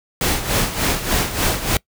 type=noise with tremolo; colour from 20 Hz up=pink; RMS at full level=-17 dBFS; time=0.21-1.77 s; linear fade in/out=2 ms; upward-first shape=sine; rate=3.4 Hz; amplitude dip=70%; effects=noise-tail reverb RT60 0.1 s tail -23 dB re dry